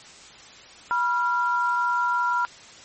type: tone pair together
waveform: sine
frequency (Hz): 975.1 / 1383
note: B5 / F6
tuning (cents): -22 / -17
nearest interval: tritone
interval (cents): 605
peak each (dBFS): -23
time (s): 0.91-2.45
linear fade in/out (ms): 0
effects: white hiss -46 dBFS RMS until 2.84 s + MP3 32 kbps